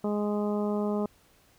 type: harmonic tone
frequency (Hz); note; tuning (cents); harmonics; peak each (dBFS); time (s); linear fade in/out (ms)
207.7; G#3; 0; 1 / 2 / 3 / 4 / 5 / 6; -28 / -31 / -35 / -40 / -42 / -44; 0.04-1.06; 2
effects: pink hiss -62 dBFS RMS until 1.58 s